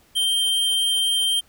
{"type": "tone", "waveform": "square", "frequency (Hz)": 3152, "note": "G7", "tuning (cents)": 9, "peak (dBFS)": -19, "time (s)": [0.15, 1.41], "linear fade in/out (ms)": 20, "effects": ["pink hiss -57 dBFS RMS until 1.48 s"]}